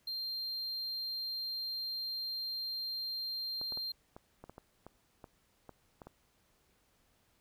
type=tone; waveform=triangle; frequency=4180 Hz; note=C8; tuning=2 cents flat; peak=-35 dBFS; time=0.07-3.92 s; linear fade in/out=5 ms
type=clicks; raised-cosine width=1 ms; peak=-34 dBFS; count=12; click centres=3.614 / 3.723 / 3.774 / 4.165 / 4.44 / 4.496 / 4.581 / 4.866 / 5.242 / 5.693 / 6.018 / 6.07 s
effects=pink hiss -72 dBFS RMS until 7.4 s